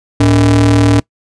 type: ring-modulated tone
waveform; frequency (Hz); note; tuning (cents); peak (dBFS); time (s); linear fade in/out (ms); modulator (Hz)
square; 89; F2; +33; -4; 0.2-1; 5; 198
effects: noise-tail reverb RT60 0.1 s tail -23 dB re dry + resampled to 22050 Hz